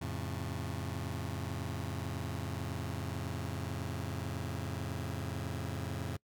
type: chord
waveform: sawtooth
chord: F augmented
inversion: none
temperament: just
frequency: 87.31 / 109.13 / 136.42 Hz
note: F2 / A2 / C#3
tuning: 0 / -14 / -27 cents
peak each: -36 / -37 / -37 dBFS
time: 0.01-6.17 s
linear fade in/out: 10 ms
effects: noise-tail reverb RT60 0.1 s tail -24 dB re dry

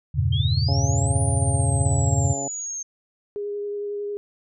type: chord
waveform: sine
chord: E diminished seventh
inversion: none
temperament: equal with one note detuned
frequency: 82.41 / 98 / 116.54 / 139.15 Hz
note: E2 / G2 / Bb2 / Db3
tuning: 0 / 0 / 0 / +7 cents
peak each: -24 dBFS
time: 0.14-2.34 s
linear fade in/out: 20 ms
type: exponential two-way sweep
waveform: sine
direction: up then down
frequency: 3136 to 9490 to 6350 Hz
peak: -28 dBFS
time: 0.32-2.83 s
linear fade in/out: 10 ms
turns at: 1.2 s
type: harmonic tone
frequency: 138.59 Hz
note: C#3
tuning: in tune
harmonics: 1 / 2 / 3 / 4 / 5 / 6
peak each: -37 / -33 / -36 / -34 / -32 / -36 dBFS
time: 0.68-2.48 s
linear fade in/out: 5 ms
type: tone with vibrato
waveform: sine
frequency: 409.8 Hz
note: G#4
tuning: 23 cents flat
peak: -26 dBFS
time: 3.36-4.17 s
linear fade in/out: 0 ms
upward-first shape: triangle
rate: 11 Hz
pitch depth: 14 cents each way
effects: none

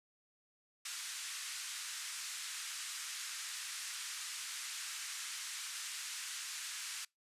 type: band-pass noise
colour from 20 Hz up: white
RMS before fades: -44 dBFS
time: 0.85-7.05 s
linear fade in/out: 5 ms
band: 1300 to 9100 Hz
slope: 24 dB/octave
effects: noise-tail reverb RT60 0.2 s tail -26 dB re dry + resampled to 32000 Hz

